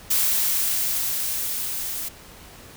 blue noise with level ramp, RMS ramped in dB -20 to -30 dBFS, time 0.1-2.09 s, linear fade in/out 10 ms, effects pink hiss -45 dBFS RMS until 2.76 s

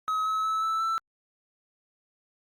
triangle tone with pitch steps, 1276 / 1289.3 / 1302.8 / 1316.4 / 1330.2 Hz, D#6 / E6 / E6 / E6 / E6, +43 / -39 / -21 / -3 / +15 cents, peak -23 dBFS, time 0.08-0.98 s, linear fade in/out 0 ms, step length 180 ms, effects Opus 48 kbps

